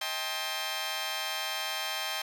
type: chord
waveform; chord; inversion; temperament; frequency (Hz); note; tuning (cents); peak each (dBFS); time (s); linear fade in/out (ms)
10% pulse; A half-diminished seventh; second; just; 633.6 / 792 / 880 / 1056; Eb5 / G5 / A5 / C6; +31 / +18 / 0 / +16; -30 / -29 / -32 / -30; 0.01-2.22; 5
effects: none